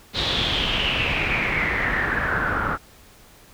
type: noise with low-pass filter sweep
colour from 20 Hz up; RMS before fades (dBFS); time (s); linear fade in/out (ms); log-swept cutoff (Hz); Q
pink; -23; 0.13-2.78; 50; 3900 to 1300; 6.7
effects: pink hiss -50 dBFS RMS until 3.53 s